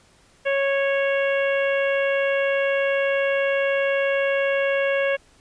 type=harmonic tone; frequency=552 Hz; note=C#5; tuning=7 cents flat; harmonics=1 / 2 / 3 / 4 / 5 / 6; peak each=-20 / -34 / -27 / -30 / -31 / -41 dBFS; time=0.45-5.17 s; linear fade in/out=20 ms; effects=pink hiss -56 dBFS RMS until 5.4 s + resampled to 22050 Hz